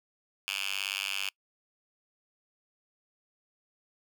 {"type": "tone with high-pass filter", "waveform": "5% pulse", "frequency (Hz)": 98, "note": "G2", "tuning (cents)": 0, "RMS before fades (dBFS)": -34, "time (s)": [0.48, 1.29], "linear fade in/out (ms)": 0, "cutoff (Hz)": 2500, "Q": 3, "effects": ["noise-tail reverb RT60 0.1 s tail -26 dB re dry"]}